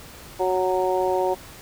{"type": "harmonic tone", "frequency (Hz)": 185, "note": "F#3", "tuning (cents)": 0, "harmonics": [2, 3, 4, 5], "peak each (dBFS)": [-23, -25, -26, -27], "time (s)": [0.39, 1.35], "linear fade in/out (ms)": 20, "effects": ["pink hiss -43 dBFS RMS until 1.61 s"]}